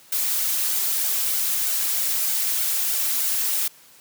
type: noise with flanger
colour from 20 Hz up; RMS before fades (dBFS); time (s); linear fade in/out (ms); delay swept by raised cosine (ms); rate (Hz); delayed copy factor
blue; -23; 0.12-3.68; 5; 1.3 to 3.8; 3.2; +0.5
effects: white hiss -51 dBFS RMS until 4 s + high-pass 100 Hz 12 dB/octave